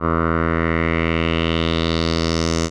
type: tone with low-pass filter sweep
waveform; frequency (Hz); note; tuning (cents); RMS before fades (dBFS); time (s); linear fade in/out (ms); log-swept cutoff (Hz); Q
10% pulse; 82.41; E2; 0; -19; 0-2.7; 50; 1200 to 6600; 3.3
effects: none